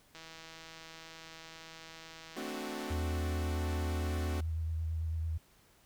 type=click train; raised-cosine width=0.2 ms; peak=-32 dBFS; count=452; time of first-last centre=0.15-2.934 s; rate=162 Hz
type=chord; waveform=sawtooth; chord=D dominant seventh; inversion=second; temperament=equal; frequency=220 / 261.6 / 293.7 / 370 Hz; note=A3 / C4 / D4 / F#4; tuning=0 / 0 / 0 / 0 cents; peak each=-40 / -40 / -40 / -39 dBFS; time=2.36-4.41 s; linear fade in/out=10 ms
type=tone with vibrato; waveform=sine; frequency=80.8 Hz; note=E2; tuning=34 cents flat; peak=-32 dBFS; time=2.9-5.38 s; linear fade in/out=10 ms; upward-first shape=sine; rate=9 Hz; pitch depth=27 cents each way
effects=pink hiss -65 dBFS RMS until 5.85 s